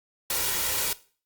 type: noise with comb filter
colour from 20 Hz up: white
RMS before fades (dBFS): -27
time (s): 0.3-0.93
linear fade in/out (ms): 2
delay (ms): 2.1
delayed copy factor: +0.5
effects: noise-tail reverb RT60 0.4 s tail -18 dB re dry + Opus 48 kbps